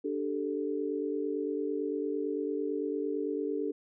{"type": "chord", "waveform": "sine", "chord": "D suspended fourth", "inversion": "none", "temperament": "just", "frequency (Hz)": [293.7, 391.6, 440.5], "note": ["D4", "G4", "A4"], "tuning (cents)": [0, -2, 2], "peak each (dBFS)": [-34, -35, -34], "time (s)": [0.04, 3.72], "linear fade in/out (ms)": 10, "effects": []}